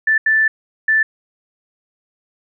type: tone bursts at uneven times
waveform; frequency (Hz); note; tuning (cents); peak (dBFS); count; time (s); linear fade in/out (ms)
sine; 1761; A6; +1; -11; 3; 0.07-0.18 / 0.26-0.48 / 0.88-1.03; 5
effects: none